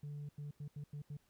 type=tone bursts at uneven times; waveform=sine; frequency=145.9 Hz; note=D3; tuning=11 cents flat; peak=-40 dBFS; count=6; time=0.03-0.29 / 0.38-0.51 / 0.6-0.68 / 0.76-0.84 / 0.93-1.02 / 1.1-1.17 s; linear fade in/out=5 ms; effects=tanh soft clip ceiling -41 dBFS + pink hiss -75 dBFS RMS until 1.29 s